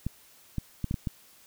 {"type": "clicks", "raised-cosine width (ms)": 5, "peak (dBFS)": -17, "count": 6, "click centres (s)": [0.066, 0.583, 0.843, 0.911, 0.942, 1.072], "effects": ["white hiss -57 dBFS RMS until 1.46 s"]}